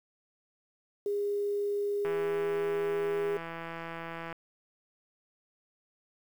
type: tone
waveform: sine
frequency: 407.9 Hz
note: G#4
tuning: 31 cents flat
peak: -28 dBFS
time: 1.06-3.37 s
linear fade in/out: 2 ms
type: click train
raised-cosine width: 0.5 ms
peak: -25 dBFS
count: 379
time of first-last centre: 2.05-4.327 s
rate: 166 Hz
effects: 9-bit